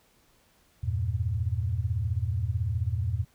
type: chord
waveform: sine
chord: E diminished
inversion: none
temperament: equal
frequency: 82.41 / 98 / 116.54 Hz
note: E2 / G2 / Bb2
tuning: 0 / 0 / 0 cents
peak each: -30 dBFS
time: 0.83-3.25 s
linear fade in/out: 10 ms
effects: pink hiss -64 dBFS RMS until 3.34 s